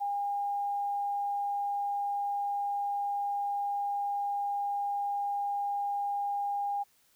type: tone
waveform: sine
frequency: 809 Hz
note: G#5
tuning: 46 cents flat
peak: -29 dBFS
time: 0-6.84 s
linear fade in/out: 20 ms
effects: white hiss -67 dBFS RMS until 7.15 s